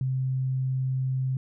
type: tone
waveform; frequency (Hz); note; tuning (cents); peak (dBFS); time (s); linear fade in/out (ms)
sine; 130.81; C3; 0; -24; 0.01-1.37; 2
effects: none